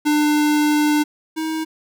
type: tone pair in turn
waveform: square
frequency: 299 / 317.4 Hz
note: D4 / D#4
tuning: +31 / +35 cents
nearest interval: minor second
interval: 104 cents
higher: second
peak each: -15 / -22 dBFS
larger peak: first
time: 0.05-1.04 / 1.36-1.65 s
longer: first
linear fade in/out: 20 ms
effects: none